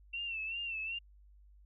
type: tone with vibrato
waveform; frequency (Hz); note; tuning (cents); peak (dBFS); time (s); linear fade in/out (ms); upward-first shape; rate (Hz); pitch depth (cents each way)
sine; 2700; E7; +41; -36; 0.13-0.99; 10; sine; 2.6; 70
effects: added 50 Hz sine -57 dBFS peak until 1.65 s